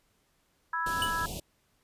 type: chord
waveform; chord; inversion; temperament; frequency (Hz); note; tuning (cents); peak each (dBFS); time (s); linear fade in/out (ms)
sine; E major; second; equal; 987.8 / 1318.5 / 1661.2; B5 / E6 / G#6; 0 / 0 / 0; -33; 0.73-1.26; 5
type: band-stop noise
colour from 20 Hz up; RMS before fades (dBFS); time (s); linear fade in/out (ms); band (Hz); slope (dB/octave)
pink; -38; 0.86-1.4; 5; 840 to 2700; 48
type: tone with exponential decay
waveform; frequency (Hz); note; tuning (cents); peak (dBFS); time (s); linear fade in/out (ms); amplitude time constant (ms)
square; 2960; F#7; 0; -26; 1.02-1.18; 1; 33
effects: pink hiss -71 dBFS RMS until 1.83 s + resampled to 32000 Hz